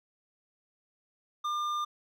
sine tone with hard clipping, 1200 Hz, D6, 37 cents sharp, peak -31 dBFS, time 1.44-1.85 s, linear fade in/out 10 ms, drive 8 dB, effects none

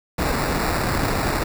pink noise with sample-and-hold, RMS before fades -22 dBFS, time 0.18-1.44 s, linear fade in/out 10 ms, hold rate 3150 Hz, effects none

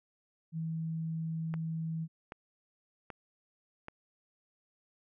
sine tone, 161.9 Hz, E3, 31 cents flat, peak -33 dBFS, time 0.52-2.08 s, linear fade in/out 50 ms
click train, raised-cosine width 0.5 ms, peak -27 dBFS, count 4, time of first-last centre 1.54-3.884 s, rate 1.28 Hz
effects none

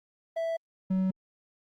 triangle tone pair in turn, 659.3 / 188.24 Hz, E5 / F#3, 0 / +30 cents, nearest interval octave + minor seventh, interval 2170 cents, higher first, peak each -26 / -22 dBFS, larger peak second, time 0.36-0.57 / 0.9-1.11 s, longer neither, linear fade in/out 10 ms, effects Opus 32 kbps

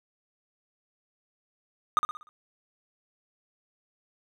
triangle tone with echo, 1228 Hz, D#6, 23 cents flat, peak -16 dBFS, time 1.97-1.99 s, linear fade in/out 0 ms, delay 60 ms, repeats 5, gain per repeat -7 dB, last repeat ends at 2.29 s, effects none

